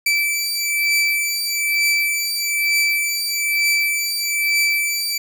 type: beating tone pair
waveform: sawtooth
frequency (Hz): 2321 / 2322.1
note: D7 / D7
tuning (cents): -21 / -20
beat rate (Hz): 1.1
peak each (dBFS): -18 / -16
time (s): 0.06-5.18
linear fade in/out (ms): 5
effects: none